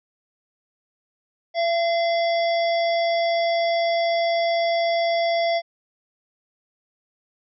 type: harmonic tone with a mistuned harmonic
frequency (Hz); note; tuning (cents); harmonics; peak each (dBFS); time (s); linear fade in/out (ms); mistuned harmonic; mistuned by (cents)
676; E5; +43; 1 / 3 / 5 / 7 / 8; -19 / -29 / -33 / -36 / -37; 1.54-5.62; 50; 3; +25
effects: none